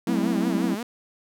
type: chord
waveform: triangle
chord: F# half-diminished seventh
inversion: none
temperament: equal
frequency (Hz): 185 / 220 / 261.6 / 329.6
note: F#3 / A3 / C4 / E4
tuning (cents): 0 / 0 / 0 / 0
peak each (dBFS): -25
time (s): 0.07-0.75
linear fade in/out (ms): 10
type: tone with vibrato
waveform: sawtooth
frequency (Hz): 220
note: A3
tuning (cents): 0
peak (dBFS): -25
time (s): 0.07-0.83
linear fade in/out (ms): 2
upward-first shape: sine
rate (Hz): 5.6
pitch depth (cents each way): 180
effects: none